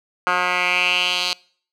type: tone with band-pass filter sweep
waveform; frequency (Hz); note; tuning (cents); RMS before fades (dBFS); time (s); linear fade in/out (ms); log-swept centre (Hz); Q
10% pulse; 179.6; F3; +49; -20; 0.27-1.33; 0; 1500 to 4000; 3.7
effects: noise-tail reverb RT60 0.5 s tail -24 dB re dry